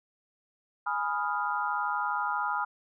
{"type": "chord", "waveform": "sine", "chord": "F half-diminished seventh", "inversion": "first", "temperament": "equal", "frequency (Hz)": [830.6, 987.8, 1244.5, 1396.9], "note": ["Ab5", "Cb6", "Eb6", "F6"], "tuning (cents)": [0, 0, 0, 0], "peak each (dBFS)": -33, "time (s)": [0.86, 2.65], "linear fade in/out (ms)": 10, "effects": []}